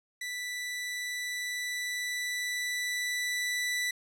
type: tone with level ramp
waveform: sawtooth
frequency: 1975.5 Hz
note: B6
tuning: in tune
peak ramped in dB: -31 to -25 dBFS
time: 0.21-3.91 s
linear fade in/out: 5 ms
effects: low-pass 12000 Hz 12 dB/octave